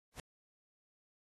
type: noise with exponential growth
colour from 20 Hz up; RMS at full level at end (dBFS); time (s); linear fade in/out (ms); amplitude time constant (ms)
pink; -41; 0.12-0.2; 2; 17
effects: AAC 32 kbps